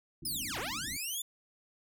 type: low-pass noise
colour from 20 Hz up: white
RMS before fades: -47 dBFS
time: 0.22-0.97 s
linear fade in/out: 5 ms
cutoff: 330 Hz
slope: 96 dB/octave
type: linear two-way sweep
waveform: 10% pulse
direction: down then up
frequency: 5274 to 344.8 to 3559 Hz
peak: -27 dBFS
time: 0.25-1.22 s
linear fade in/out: 5 ms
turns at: 0.59 s
effects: none